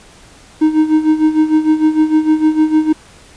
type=tone with tremolo; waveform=triangle; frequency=311.1 Hz; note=D#4; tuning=in tune; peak=-4 dBFS; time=0.61-2.93 s; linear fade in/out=10 ms; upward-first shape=sine; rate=6.6 Hz; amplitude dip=75%; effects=pink hiss -42 dBFS RMS until 3.36 s + resampled to 22050 Hz